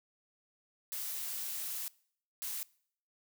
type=noise bursts at uneven times; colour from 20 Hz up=blue; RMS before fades=-39 dBFS; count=2; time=0.92-1.88 / 2.42-2.63 s; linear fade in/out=0 ms; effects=noise-tail reverb RT60 0.6 s tail -23 dB re dry